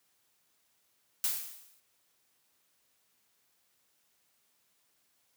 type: noise with exponential decay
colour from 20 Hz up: blue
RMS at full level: -28 dBFS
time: 1.24-1.8 s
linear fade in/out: 1 ms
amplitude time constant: 120 ms
effects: white hiss -73 dBFS RMS until 5.36 s + high-pass 80 Hz 12 dB/octave